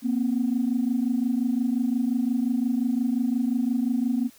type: tone pair together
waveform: sine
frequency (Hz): 235.9 / 261.6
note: A#3 / C4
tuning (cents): +21 / 0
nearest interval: major second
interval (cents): 179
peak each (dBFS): -23 / -24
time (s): 0.02-4.3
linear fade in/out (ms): 50
effects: tanh soft clip ceiling -15 dBFS + white hiss -54 dBFS RMS until 4.38 s